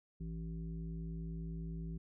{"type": "harmonic tone", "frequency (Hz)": 55, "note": "A1", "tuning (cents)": 0, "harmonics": [1, 3, 5, 7], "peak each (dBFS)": [-43, -42, -55, -57], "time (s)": [0.2, 1.98], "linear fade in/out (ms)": 10, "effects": []}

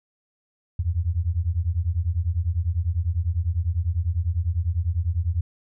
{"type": "beating tone pair", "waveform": "sine", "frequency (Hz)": [80.5, 90.5], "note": ["E2", "F#2"], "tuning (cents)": [-41, -38], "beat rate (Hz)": 10, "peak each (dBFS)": -24, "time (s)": [0.79, 5.41], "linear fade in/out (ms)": 5, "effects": []}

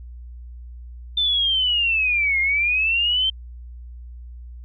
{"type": "linear two-way sweep", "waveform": "sine", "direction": "down then up", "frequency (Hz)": [3568, 2113, 3132], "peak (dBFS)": -17, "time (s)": [1.17, 3.3], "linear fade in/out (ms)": 5, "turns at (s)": 2.4, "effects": ["added 60 Hz sine -35 dBFS peak until 4.64 s"]}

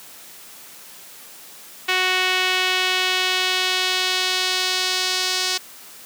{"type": "tone with band-pass filter sweep", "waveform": "sawtooth", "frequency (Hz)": 370, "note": "F#4", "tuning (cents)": 0, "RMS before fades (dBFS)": -21, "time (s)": [1.88, 5.58], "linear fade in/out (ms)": 10, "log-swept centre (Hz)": [2600, 4800], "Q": 1.6, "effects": ["white hiss -42 dBFS RMS until 6.05 s", "high-pass 150 Hz 12 dB/octave"]}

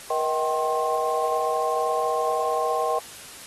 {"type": "tone cluster", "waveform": "sine", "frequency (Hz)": [476, 633, 773, 1064], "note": ["A#4", "D#5", "G5", "C6"], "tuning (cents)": [36, 30, -24, 29], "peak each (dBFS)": -27, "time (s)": [0.1, 2.99], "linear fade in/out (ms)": 5, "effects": ["white hiss -42 dBFS RMS until 3.46 s", "AAC 32 kbps"]}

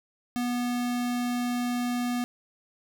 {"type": "tone", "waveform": "square", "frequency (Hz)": 244, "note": "B3", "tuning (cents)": -21, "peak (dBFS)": -27, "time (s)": [0.36, 2.24], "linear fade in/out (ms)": 0, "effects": []}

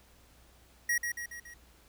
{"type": "tone with echo", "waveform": "square", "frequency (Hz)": 1900, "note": "A#6", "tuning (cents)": 33, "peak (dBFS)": -27, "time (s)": [0.89, 0.98], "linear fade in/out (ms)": 5, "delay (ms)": 140, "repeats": 4, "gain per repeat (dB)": -5, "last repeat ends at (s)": 1.54, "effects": ["added 60 Hz sine -62 dBFS peak until 1.88 s", "pink hiss -62 dBFS RMS until 1.88 s"]}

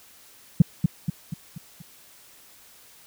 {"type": "tone with echo", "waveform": "sine", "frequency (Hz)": 164.81, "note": "E3", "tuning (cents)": 0, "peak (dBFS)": -7, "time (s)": [0.6, 0.62], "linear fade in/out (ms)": 5, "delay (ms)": 240, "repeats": 5, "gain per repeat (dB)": -6, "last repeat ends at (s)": 1.82, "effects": ["tanh soft clip ceiling -4 dBFS", "white hiss -52 dBFS RMS until 3.06 s"]}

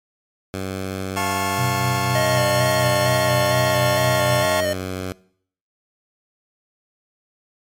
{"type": "tone with pitch glide", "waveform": "10% pulse", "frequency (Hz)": [95.1, 93.04], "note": ["F#2", "F#2"], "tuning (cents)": [48, 10], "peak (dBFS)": -17, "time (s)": [0.54, 5.12], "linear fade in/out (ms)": 0, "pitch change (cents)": -38, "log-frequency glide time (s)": [1.46, 4.48]}
{"type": "chord", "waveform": "sawtooth", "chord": "F augmented", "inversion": "none", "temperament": "just", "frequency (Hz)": [698.5, 873.1, 1091.3], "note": ["F5", "A5", "C#6"], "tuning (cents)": [0, -14, -27], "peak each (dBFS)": -22, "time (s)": [1.16, 4.61], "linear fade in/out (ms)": 10}
{"type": "tone with tremolo", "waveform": "sine", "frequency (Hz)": 125, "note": "B2", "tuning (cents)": 21, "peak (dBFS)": -19, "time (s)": [1.58, 4.46], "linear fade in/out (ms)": 10, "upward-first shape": "triangle", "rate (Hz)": 4.1, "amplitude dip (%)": 60}
{"type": "tone with vibrato", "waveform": "square", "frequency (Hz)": 616, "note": "D#5", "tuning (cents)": -17, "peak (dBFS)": -20, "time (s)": [2.15, 4.73], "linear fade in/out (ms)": 2, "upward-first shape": "square", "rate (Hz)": 2.2, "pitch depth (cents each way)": 26}
{"effects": ["noise-tail reverb RT60 0.6 s tail -21 dB re dry", "MP3 64 kbps"]}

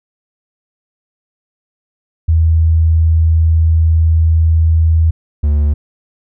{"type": "tone pair in turn", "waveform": ["sine", "triangle"], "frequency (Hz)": [81, 73.36], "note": ["E2", "D2"], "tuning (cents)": [-30, -1], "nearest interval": "major second", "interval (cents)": 171, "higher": "first", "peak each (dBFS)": -7, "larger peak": "neither", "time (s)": [[2.28, 5.11], [5.43, 5.74]], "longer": "first", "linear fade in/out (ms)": 10, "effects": []}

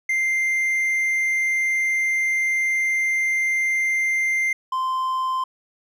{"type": "tone pair in turn", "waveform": "triangle", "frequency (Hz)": [2093, 1038.7], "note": ["C7", "C6"], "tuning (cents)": [0, -13], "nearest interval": "octave", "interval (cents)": 1213, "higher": "first", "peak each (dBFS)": [-17, -19], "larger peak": "first", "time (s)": [[0.09, 4.53], [4.72, 5.44]], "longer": "first", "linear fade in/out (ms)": 5, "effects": []}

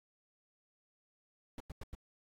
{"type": "noise bursts", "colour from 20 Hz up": "brown", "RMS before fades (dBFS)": -44, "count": 4, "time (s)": [1.58, 1.951], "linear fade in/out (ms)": 2, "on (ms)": 23, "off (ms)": 93, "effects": ["AAC 64 kbps"]}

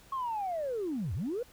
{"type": "linear two-way sweep", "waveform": "sine", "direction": "down then up", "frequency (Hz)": [1102, 73.42, 511], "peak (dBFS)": -30, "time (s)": [0.12, 1.43], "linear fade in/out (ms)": 5, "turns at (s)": 1.14, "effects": ["tanh soft clip ceiling -27 dBFS", "pink hiss -58 dBFS RMS until 1.52 s"]}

